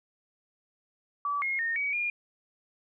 sine tone with pitch steps, 1151 / 2151 / 1837 / 2265 / 2418 Hz, D6 / C7 / A#6 / C#7 / D7, -35 / +47 / -26 / +37 / +50 cents, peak -27 dBFS, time 1.25-2.1 s, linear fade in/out 2 ms, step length 170 ms, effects none

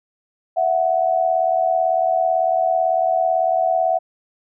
sine tone pair together, 662 / 740 Hz, E5 / F#5, +7 / 0 cents, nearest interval major second, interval 193 cents, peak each -18 dBFS, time 0.56-3.99 s, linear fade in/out 20 ms, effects none

